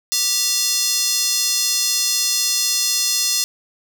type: tone with high-pass filter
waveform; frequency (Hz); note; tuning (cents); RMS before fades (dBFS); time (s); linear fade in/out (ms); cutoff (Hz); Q
square; 392; G4; 0; -19; 0.12-3.44; 0; 5100; 2.2
effects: none